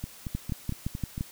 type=two click trains; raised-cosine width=5 ms; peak=-17 / -21 dBFS; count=6 / 6; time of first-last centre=0.35-1.209 / 0.04-1.179 s; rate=5.82 / 4.39 Hz; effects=white hiss -49 dBFS RMS until 1.31 s